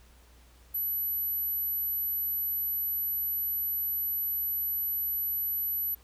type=tone; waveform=sine; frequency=11840 Hz; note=F#9; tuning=in tune; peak=-28 dBFS; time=0.74-5.95 s; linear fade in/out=10 ms; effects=added 60 Hz sine -55 dBFS peak until 6.03 s + pink hiss -61 dBFS RMS until 6.03 s